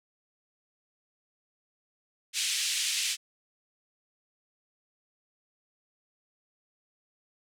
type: band-pass noise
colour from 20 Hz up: pink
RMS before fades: -30 dBFS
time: 2.33-3.17 s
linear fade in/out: 50 ms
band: 2500 to 9300 Hz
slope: 24 dB/octave
effects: none